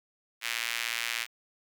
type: tone with high-pass filter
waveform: sawtooth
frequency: 116.6 Hz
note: A#2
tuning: 1 cent sharp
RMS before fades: -33 dBFS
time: 0.41-1.27 s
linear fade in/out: 50 ms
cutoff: 2200 Hz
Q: 1.8
effects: none